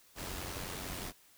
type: noise with amplitude modulation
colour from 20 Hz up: pink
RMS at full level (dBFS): -39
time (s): 0.15-1.13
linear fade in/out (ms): 50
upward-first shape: sine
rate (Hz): 91.1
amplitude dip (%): 50
effects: white hiss -63 dBFS RMS until 1.37 s